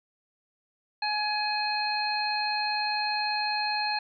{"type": "harmonic tone", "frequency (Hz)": 841, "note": "G#5", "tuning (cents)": 22, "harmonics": [1, 2, 3, 5], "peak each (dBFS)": [-29, -34, -34, -31], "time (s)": [1.02, 3.99], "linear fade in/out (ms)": 5, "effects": []}